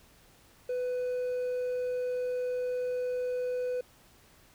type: tone with hard clipping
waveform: triangle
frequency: 498.5 Hz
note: B4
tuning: 16 cents sharp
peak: -30 dBFS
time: 0.69-3.81 s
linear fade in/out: 5 ms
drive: 5 dB
effects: pink hiss -60 dBFS RMS until 4.54 s